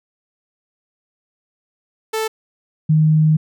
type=tone pair in turn; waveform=sawtooth / sine; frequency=440 / 155.56 Hz; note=A4 / D#3; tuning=0 / 0 cents; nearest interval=octave + tritone; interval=1800 cents; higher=first; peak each=-15 / -10 dBFS; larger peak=second; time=2.13-2.28 / 2.89-3.37 s; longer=second; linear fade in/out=10 ms; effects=none